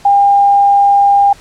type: tone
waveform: sine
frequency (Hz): 803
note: G5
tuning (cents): +41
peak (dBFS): -5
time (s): 0.05-1.33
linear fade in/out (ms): 5
effects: pink hiss -40 dBFS RMS until 1.4 s + low-pass 9000 Hz 12 dB/octave